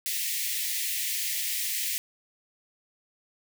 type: high-pass noise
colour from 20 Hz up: white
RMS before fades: -30 dBFS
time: 0.06-1.98 s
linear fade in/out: 0 ms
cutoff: 1800 Hz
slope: 96 dB/octave
effects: none